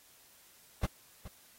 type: noise with echo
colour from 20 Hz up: brown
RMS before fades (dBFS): -29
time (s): 0.83-0.86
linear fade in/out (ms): 5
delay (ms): 420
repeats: 1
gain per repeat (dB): -15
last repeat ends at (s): 1.28
effects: white hiss -61 dBFS RMS until 1.58 s + AAC 48 kbps